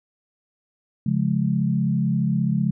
sine chord, Db major, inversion none, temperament equal with one note detuned, 138.59 / 174.61 / 210.1 Hz, Db3 / F3 / Ab3, 0 / 0 / +20 cents, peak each -23 dBFS, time 1.06-2.71 s, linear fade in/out 5 ms, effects none

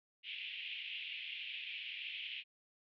pink band-pass noise, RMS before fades -45 dBFS, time 0.23-2.44 s, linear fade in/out 50 ms, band 2400 to 3200 Hz, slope 48 dB/octave, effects none

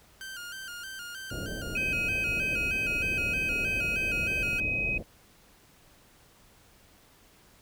sawtooth tone with vibrato, 1486 Hz, F#6, 7 cents sharp, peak -35 dBFS, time 0.21-4.6 s, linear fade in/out 0 ms, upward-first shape square, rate 3.2 Hz, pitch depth 80 cents each way
pink low-pass noise, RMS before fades -37 dBFS, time 1.31-5.03 s, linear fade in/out 5 ms, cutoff 660 Hz, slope 48 dB/octave
sine tone, 2528 Hz, D#7, 27 cents sharp, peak -27 dBFS, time 1.75-4.98 s, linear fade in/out 5 ms
effects pink hiss -59 dBFS RMS until 7.61 s

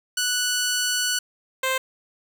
10% pulse tone pair in turn, 1480 / 523.3 Hz, F#6 / C5, 0 / 0 cents, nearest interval octave + tritone, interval 1800 cents, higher first, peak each -13 dBFS, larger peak neither, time 0.17-1.19 / 1.63-1.78 s, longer first, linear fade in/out 5 ms, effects none

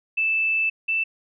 sine tone pair in turn, 2637 / 2654 Hz, E7 / E7, 0 / +11 cents, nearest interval unison, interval 11 cents, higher second, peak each -19 / -20 dBFS, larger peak first, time 0.17-0.7 / 0.88-1.04 s, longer first, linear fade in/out 10 ms, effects none

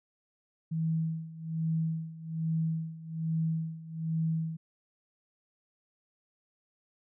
sine tone with tremolo, 161.5 Hz, E3, 35 cents flat, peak -26 dBFS, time 0.71-4.57 s, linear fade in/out 10 ms, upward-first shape sine, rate 1.2 Hz, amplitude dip 85%, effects none

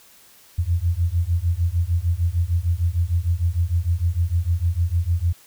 sine beating tone pair, 82.8 / 89.4 Hz, E2 / F2, +8 / +41 cents, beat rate 6.6 Hz, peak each -21 dBFS, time 0.58-5.33 s, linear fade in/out 10 ms, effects white hiss -51 dBFS RMS until 5.46 s

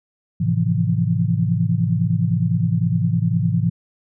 sine chord, F major seventh, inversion first, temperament equal with one note detuned, 108.55 / 130.81 / 164.81 / 174.61 Hz, A2 / C3 / E3 / F3, -23 / 0 / 0 / 0 cents, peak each -21 / -23 / -20 / -23 dBFS, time 0.4-3.7 s, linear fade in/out 10 ms, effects none

